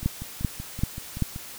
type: two click trains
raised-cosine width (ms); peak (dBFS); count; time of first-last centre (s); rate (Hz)
5; -22 / -10; 8 / 4; 0.03-1.361 / 0.06-1.223; 5.26 / 2.58
effects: white hiss -41 dBFS RMS until 1.58 s